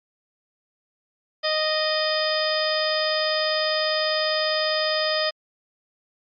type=harmonic tone with a mistuned harmonic; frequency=620 Hz; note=D#5; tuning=6 cents flat; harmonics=1 / 2 / 3 / 4 / 5 / 6 / 7 / 8; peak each=-24 / -30 / -29 / -35 / -32 / -32 / -36 / -26 dBFS; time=1.43-5.31 s; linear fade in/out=20 ms; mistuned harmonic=6; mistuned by=-64 cents; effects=MP3 64 kbps